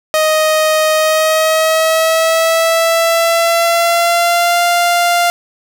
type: tone with pitch glide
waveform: sawtooth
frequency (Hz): 624 to 696.4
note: D#5 to F5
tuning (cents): +5 to -5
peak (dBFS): -6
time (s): 0.14-5.3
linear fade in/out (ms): 0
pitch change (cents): +190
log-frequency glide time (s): 0.94-4.62
effects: none